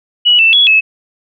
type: tone with pitch steps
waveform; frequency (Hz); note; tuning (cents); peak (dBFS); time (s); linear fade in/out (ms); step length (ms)
sine; 2928 / 2665 / 3368 / 2593; F#7 / E7 / G#7 / E7; -19 / +18 / +24 / -29; -5; 0.25-0.81; 20; 140
effects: none